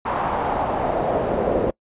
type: noise with band-pass filter sweep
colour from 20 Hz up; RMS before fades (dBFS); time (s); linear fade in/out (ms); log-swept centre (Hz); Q
brown; -22; 0.05-1.71; 10; 1000 to 500; 2.4
effects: noise-tail reverb RT60 0.1 s tail -25 dB re dry + resampled to 8000 Hz